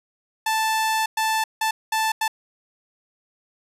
sawtooth tone bursts at uneven times, 880 Hz, A5, in tune, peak -16 dBFS, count 5, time 0.46-1.06 / 1.17-1.44 / 1.61-1.71 / 1.92-2.12 / 2.21-2.28 s, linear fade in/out 5 ms, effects resampled to 32000 Hz + 9-bit

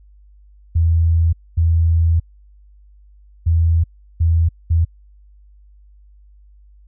sine tone bursts at uneven times, 82.7 Hz, E2, 6 cents sharp, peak -11 dBFS, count 5, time 0.75-1.33 / 1.57-2.2 / 3.46-3.84 / 4.2-4.49 / 4.7-4.85 s, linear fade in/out 10 ms, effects added 50 Hz sine -44 dBFS peak until 6.87 s

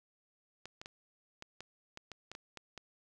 clicks, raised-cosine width 0.2 ms, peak -28 dBFS, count 11, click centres 0.656 / 0.815 / 0.859 / 1.424 / 1.606 / 1.974 / 2.117 / 2.316 / 2.351 / 2.573 / 2.777 s, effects none

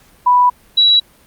sine tone pair in turn, 987 / 3905 Hz, B5 / B7, -1 / -20 cents, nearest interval 2 octaves, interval 2381 cents, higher second, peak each -7 dBFS, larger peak neither, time 0.26-0.5 / 0.77-1 s, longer first, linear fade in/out 10 ms, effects pink hiss -49 dBFS RMS until 1.26 s + Opus 48 kbps

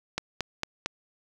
click train, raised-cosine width 0.2 ms, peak -11 dBFS, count 4, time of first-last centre 0.18-0.86 s, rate 4.41 Hz, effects none

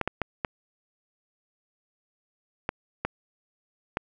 clicks, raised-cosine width 0.5 ms, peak -11 dBFS, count 7, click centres 0.013 / 0.076 / 0.217 / 0.448 / 2.691 / 3.05 / 3.971 s, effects none

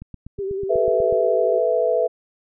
click train, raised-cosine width 5 ms, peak -23 dBFS, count 10, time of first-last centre 0.02-1.126 s, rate 8.14 Hz
sine tone with vibrato, 392 Hz, G4, in tune, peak -23 dBFS, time 0.38-1.6 s, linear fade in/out 20 ms, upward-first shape sine, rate 10 Hz, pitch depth 48 cents each way
sine chord, A suspended second, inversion none, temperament equal, 440 / 493.9 / 659.3 Hz, A4 / B4 / E5, 0 / 0 / 0 cents, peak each -23 / -20 / -20 dBFS, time 0.69-2.08 s, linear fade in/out 20 ms
effects none

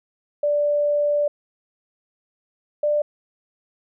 sine tone pair in turn, 586 / 592.8 Hz, D5 / D5, -4 / +16 cents, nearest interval unison, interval 20 cents, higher second, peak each -17 dBFS, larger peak neither, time 0.43-1.28 / 2.83-3.02 s, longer first, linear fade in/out 5 ms, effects none

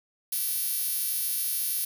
5% pulse tone with high-pass filter, 386.6 Hz, G4, 24 cents flat, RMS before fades -29 dBFS, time 0.32-1.85 s, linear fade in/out 5 ms, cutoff 11000 Hz, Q 0.82, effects none

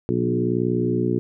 harmonic tone with a mistuned harmonic, 60.6 Hz, B1, 32 cents flat, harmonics 2 / 3 / 4 / 5 / 6 / 7, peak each -26 / -27 / -26 / -27 / -24 / -28 dBFS, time 0.09-1.19 s, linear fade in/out 0 ms, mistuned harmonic 3, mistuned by -18 cents, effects none

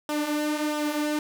sawtooth tone with flanger, 299.8 Hz, D4, 36 cents sharp, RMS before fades -27 dBFS, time 0.09-1.19 s, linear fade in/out 2 ms, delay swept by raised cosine 0.44 to 5.84 ms, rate 1.5 Hz, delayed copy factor -0.55, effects none

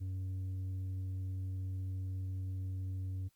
sine tone with tanh clipping, 94 Hz, F#2, 28 cents sharp, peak -37 dBFS, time 0-3.29 s, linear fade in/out 20 ms, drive 4 dB, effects white hiss -75 dBFS RMS until 3.35 s + Opus 48 kbps

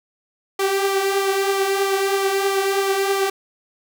sawtooth tone with flanger, 391.4 Hz, G4, 3 cents flat, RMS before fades -20 dBFS, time 0.59-3.3 s, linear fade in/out 5 ms, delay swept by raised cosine 1.6 to 4.7 ms, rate 3.1 Hz, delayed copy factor +0.5, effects none

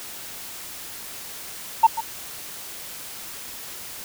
sine tone with echo, 900 Hz, A5, 39 cents sharp, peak -7 dBFS, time 1.83-1.87 s, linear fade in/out 10 ms, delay 140 ms, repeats 1, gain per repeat -15 dB, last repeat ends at 2.01 s, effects tanh soft clip ceiling -6 dBFS + white hiss -37 dBFS RMS until 4.04 s

